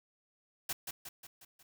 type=noise with echo; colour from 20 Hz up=white; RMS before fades=-36 dBFS; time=0.69-0.73 s; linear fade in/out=5 ms; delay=180 ms; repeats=5; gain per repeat=-5 dB; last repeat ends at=1.63 s; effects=none